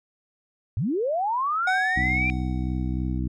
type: linear sweep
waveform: sine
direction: up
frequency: 82.41 to 2395 Hz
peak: -22 dBFS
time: 0.77-2.3 s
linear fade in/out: 0 ms
type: tone with exponential decay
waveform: square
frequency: 747 Hz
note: F#5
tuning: 16 cents sharp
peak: -22 dBFS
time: 1.67-3.19 s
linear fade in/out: 5 ms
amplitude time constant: 330 ms
type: harmonic tone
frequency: 63.3 Hz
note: B1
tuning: 43 cents sharp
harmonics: 1 / 2 / 3 / 4 / 5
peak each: -27 / -30 / -32 / -33 / -34 dBFS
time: 1.96-3.28 s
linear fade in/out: 10 ms
effects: low-pass 5000 Hz 12 dB/octave